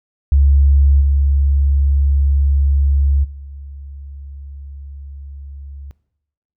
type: tone with level steps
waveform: sine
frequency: 69.8 Hz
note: C#2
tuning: 13 cents sharp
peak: -8 / -11 / -30 dBFS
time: 0.32-5.91 s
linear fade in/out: 0 ms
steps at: 1 / 3.23 s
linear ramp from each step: 20 ms
effects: noise-tail reverb RT60 0.8 s tail -19 dB re dry